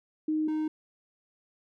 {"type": "tone pair in turn", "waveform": ["sine", "triangle"], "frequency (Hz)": [310, 310], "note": ["D#4", "D#4"], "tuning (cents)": [-6, -6], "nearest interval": "unison", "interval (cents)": 0, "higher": "neither", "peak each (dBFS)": [-25, -25], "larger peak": "neither", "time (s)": [[0.28, 0.48], [0.48, 0.68]], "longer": "neither", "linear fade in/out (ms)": 5, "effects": []}